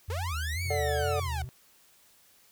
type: tone with vibrato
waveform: sine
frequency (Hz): 82.41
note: E2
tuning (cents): 0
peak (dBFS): -31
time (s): 0.08-1.45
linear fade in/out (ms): 10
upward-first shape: square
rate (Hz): 2.1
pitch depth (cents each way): 110
type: linear two-way sweep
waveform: sawtooth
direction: up then down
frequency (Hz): 408.5 to 2300 to 728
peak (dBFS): -31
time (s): 0.1-1.42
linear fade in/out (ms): 2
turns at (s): 0.63
type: tone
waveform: triangle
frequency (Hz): 127.1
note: C3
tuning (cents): -50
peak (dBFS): -37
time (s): 0.65-1.49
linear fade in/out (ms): 0
type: chord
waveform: triangle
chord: D major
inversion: second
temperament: equal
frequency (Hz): 440 / 587.3 / 740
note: A4 / D5 / F#5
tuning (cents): 0 / 0 / 0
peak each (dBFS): -30 / -30 / -31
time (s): 0.7-1.2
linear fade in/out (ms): 5
effects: white hiss -61 dBFS RMS until 2.51 s